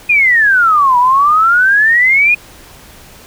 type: exponential two-way sweep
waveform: sine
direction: down then up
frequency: 2489 to 962 to 2489 Hz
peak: -6 dBFS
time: 0.09-2.35 s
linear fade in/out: 10 ms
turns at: 0.98 s
effects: pink hiss -38 dBFS RMS until 3.26 s